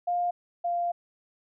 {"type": "tone pair in turn", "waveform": "sine", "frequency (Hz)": [705, 695.3], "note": ["F5", "F5"], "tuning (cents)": [16, -8], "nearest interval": "unison", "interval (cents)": 24, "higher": "first", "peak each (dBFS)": [-24, -25], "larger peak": "first", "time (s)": [[0.07, 0.31], [0.64, 0.92]], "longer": "second", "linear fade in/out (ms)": 10, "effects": []}